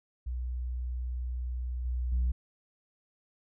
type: tone with level steps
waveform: sine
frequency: 61.74 Hz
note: B1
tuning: in tune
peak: -31 / -28 / -23 dBFS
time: 0.26-2.32 s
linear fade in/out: 10 ms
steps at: 1.85 / 2.12 s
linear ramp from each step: 5 ms
effects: tanh soft clip ceiling -23 dBFS